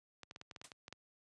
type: clicks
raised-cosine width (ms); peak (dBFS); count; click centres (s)
0.2; -31; 10; 0.233 / 0.311 / 0.361 / 0.414 / 0.512 / 0.562 / 0.615 / 0.718 / 0.881 / 0.926
type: noise with exponential decay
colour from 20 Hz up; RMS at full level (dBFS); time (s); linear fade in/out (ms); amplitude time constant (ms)
white; -46; 0.64-0.73; 5; 19
effects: high-pass 80 Hz 12 dB/octave + resampled to 22050 Hz